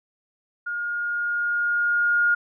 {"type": "tone with level ramp", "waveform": "sine", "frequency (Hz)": 1424, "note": "F6", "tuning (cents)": 33, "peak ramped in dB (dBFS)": [-26, -16], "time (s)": [0.66, 2.35], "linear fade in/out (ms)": 10, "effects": []}